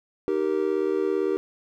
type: chord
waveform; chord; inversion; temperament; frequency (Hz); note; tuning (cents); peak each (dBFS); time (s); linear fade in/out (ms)
triangle; Eb major; none; just; 311.1 / 388.9 / 466.7; Eb4 / G4 / Bb4; 0 / -14 / +2; -27 / -22 / -26; 0.28-1.37; 0
effects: none